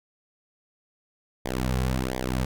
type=tone with flanger; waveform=sawtooth; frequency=63.8 Hz; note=C2; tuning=43 cents flat; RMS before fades=-27 dBFS; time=1.45-2.45 s; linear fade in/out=5 ms; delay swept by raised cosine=0.72 to 3.32 ms; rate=1.4 Hz; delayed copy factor=-1; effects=none